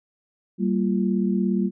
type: tone cluster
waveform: sine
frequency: 193.1 / 230.4 / 347.3 Hz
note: G3 / A#3 / F4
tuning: -26 / -20 / -10 cents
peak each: -21 / -25 / -28 dBFS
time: 0.58-1.71 s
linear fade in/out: 50 ms
effects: none